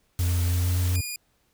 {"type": "tone with pitch glide", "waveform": "triangle", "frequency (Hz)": [87.4, 89.29], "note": ["F2", "F2"], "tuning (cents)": [2, 39], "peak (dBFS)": -19, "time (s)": [0.19, 1.01], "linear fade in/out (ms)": 5, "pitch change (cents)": 37, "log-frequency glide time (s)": [0.53, 0.71]}
{"type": "noise", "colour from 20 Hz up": "white", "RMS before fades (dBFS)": -36, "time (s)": [0.19, 0.96], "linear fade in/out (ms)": 0}
{"type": "tone", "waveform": "10% pulse", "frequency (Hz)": 2440, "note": "D#7", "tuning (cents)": -34, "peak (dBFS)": -22, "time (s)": [0.95, 1.16], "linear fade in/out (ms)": 2}
{"effects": ["pink hiss -68 dBFS RMS until 1.53 s"]}